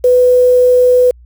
sine tone with quantisation, 498 Hz, B4, 14 cents sharp, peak -5 dBFS, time 0.04-1.11 s, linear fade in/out 5 ms, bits 5, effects added 60 Hz sine -37 dBFS peak until 1.25 s

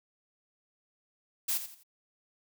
blue noise with echo, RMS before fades -30 dBFS, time 1.48-1.58 s, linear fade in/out 10 ms, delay 85 ms, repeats 3, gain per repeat -10 dB, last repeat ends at 1.835 s, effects none

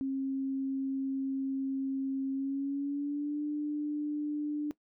sine tone with pitch glide, 269.1 to 296.9 Hz, C4 to D4, +49 to +19 cents, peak -30 dBFS, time 0.01-4.71 s, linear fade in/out 0 ms, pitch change +170 cents, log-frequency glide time 2.31-3.43 s, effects noise-tail reverb RT60 0.1 s tail -19 dB re dry

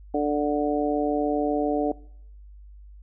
harmonic tone, 147.2 Hz, D3, 4 cents sharp, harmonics 2 / 3 / 4 / 5, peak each -25 / -27 / -28 / -28 dBFS, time 0.14-1.92 s, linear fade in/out 5 ms, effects noise-tail reverb RT60 0.7 s tail -23 dB re dry + added 50 Hz sine -43 dBFS peak until 3.02 s

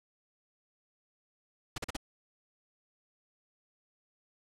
pink noise bursts, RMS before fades -36 dBFS, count 4, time 1.76-1.967 s, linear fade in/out 5 ms, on 21 ms, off 41 ms, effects low-pass 9000 Hz 12 dB/octave

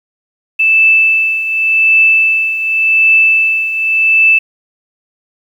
sine tone with tremolo, 2637 Hz, E7, in tune, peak -4 dBFS, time 0.59-4.39 s, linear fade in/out 10 ms, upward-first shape triangle, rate 0.88 Hz, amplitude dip 70%, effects 7-bit

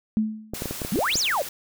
sine tone with exponential decay, 216.8 Hz, A3, 25 cents flat, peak -16 dBFS, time 0.17-0.6 s, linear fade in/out 0 ms, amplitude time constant 93 ms
clicks, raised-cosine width 2 ms, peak -16 dBFS, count 9, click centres 0.536 / 0.621 / 0.657 / 0.71 / 0.818 / 0.849 / 0.958 / 0.99 / 1.156 s
white noise, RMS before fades -35 dBFS, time 0.54-1.49 s, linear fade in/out 5 ms
sine exponential two-way sweep, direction up then down, 167.1 to 7459 to 511 Hz, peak -21 dBFS, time 0.92-1.42 s, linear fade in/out 2 ms, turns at 1.18 s
effects none

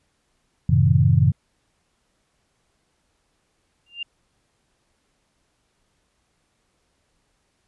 sine chord, F# diminished seventh, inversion none, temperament just, 92.5 / 111 / 133.2 / 159.84 Hz, F#2 / A2 / C3 / Eb3, 0 / +16 / +31 / +47 cents, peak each -19 / -20 / -17 / -20 dBFS, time 0.69-1.32 s, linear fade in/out 5 ms
sine tone with exponential growth, 2794 Hz, F7, in tune, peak -24 dBFS, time 3.86-4.03 s, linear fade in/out 5 ms, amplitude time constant 36 ms
effects pink hiss -69 dBFS RMS until 7.67 s + resampled to 24000 Hz

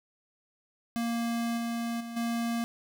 square tone with level steps, 233.1 Hz, A#3, in tune, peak -29 / -31 / -38 / -29 dBFS, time 0.96-2.64 s, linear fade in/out 0 ms, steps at 1.57 / 2 / 2.16 s, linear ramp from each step 10 ms, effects none

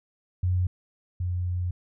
sine tone pair in turn, 90.7 / 89.4 Hz, F#2 / F2, -34 / +41 cents, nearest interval unison, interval 25 cents, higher first, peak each -21 / -25 dBFS, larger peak first, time 0.43-0.67 / 1.2-1.71 s, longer second, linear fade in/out 5 ms, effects none

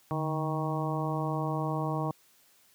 harmonic tone with a mistuned harmonic, 157.3 Hz, D#3, 19 cents sharp, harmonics 1 / 2 / 3 / 4 / 5 / 6 / 7, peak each -31 / -36 / -39 / -38 / -38 / -39 / -38 dBFS, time 0.11-2.11 s, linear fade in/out 0 ms, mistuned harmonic 1, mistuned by -84 cents, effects white hiss -63 dBFS RMS until 2.74 s + high-pass 80 Hz 12 dB/octave

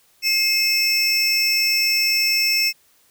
square tone cluster, 2129 / 2582 / 5370 Hz, C7 / E7 / E8, +30 / -37 / +31 cents, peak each -27 / -22 / -19 dBFS, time 0.22-2.73 s, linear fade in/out 50 ms, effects white hiss -58 dBFS RMS until 3.1 s

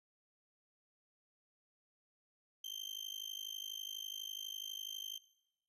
35% pulse tone with amplitude modulation, 3136 Hz, G7, in tune, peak -37 dBFS, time 2.64-5.18 s, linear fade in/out 5 ms, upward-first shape sine, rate 52.1 Hz, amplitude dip 100%, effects noise-tail reverb RT60 0.8 s tail -17 dB re dry + resampled to 32000 Hz

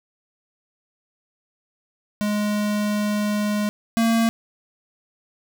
square tone pair in turn, 208.6 / 228 Hz, G#3 / A#3, +8 / -38 cents, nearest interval major second, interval 154 cents, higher second, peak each -21 / -17 dBFS, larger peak second, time 2.21-3.69 / 3.97-4.29 s, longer first, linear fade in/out 0 ms, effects none

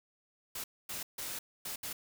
white noise bursts at uneven times, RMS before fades -40 dBFS, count 5, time 0.55-0.64 / 0.89-1.03 / 1.18-1.39 / 1.65-1.76 / 1.83-1.93 s, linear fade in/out 5 ms, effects none

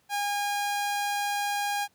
sawtooth tone, 815 Hz, G#5, 33 cents flat, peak -23 dBFS, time 0.09-1.88 s, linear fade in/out 50 ms, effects pink hiss -67 dBFS RMS until 1.94 s + high-pass 100 Hz 12 dB/octave

